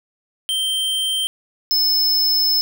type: tone pair in turn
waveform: square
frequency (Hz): 3136 / 5224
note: G7 / E8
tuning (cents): 0 / -17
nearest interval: major sixth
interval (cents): 883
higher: second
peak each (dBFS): -19 / -15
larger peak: second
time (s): 0.49-1.27 / 1.71-2.61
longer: second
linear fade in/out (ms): 0
effects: none